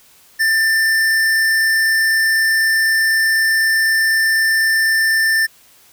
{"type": "tone with tanh clipping", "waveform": "sine", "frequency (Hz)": 1784, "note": "A6", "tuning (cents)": 23, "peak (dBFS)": -14, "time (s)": [0.39, 5.47], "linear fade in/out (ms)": 20, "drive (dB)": 18, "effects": ["white hiss -49 dBFS RMS until 5.92 s"]}